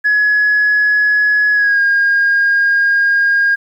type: tone with pitch glide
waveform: sine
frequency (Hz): 1688 to 1622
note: G#6 to G#6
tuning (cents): +28 to -41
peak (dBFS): -8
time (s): 0.04-3.56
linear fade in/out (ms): 20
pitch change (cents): -69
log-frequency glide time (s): 1.52-1.81
effects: tanh soft clip ceiling -6 dBFS + 8-bit